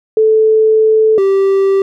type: tone pair in turn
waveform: sine / triangle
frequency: 437.6 / 389.9 Hz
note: A4 / G4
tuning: -9 / -9 cents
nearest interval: major second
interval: 200 cents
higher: first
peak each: -6 / -6 dBFS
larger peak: neither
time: 0.17-1.18 / 1.18-1.82 s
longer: first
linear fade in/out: 2 ms
effects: none